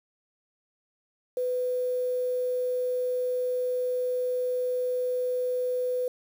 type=tone with quantisation; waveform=sine; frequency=500 Hz; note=B4; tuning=21 cents sharp; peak=-25 dBFS; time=1.37-6.08 s; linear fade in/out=2 ms; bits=8; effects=none